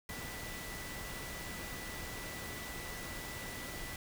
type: tone in noise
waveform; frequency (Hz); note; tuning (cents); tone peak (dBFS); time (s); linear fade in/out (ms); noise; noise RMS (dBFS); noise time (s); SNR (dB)
sine; 1975.5; B6; 0; -48; 0.09-3.96; 2; pink; -44; 0.09-3.96; -7
effects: none